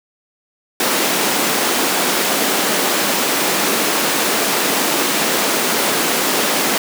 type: high-pass noise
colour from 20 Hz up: pink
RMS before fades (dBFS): -17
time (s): 0.8-6.78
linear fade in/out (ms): 2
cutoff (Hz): 230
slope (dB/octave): 24
effects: none